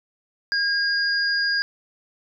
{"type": "tone pair together", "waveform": "sine", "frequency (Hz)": [1625, 4869], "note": ["G#6", "D#8"], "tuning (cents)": [-38, -38], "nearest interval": "octave + perfect fifth", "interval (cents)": 1900, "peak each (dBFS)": [-21, -24], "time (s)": [0.52, 1.62], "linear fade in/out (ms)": 0, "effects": []}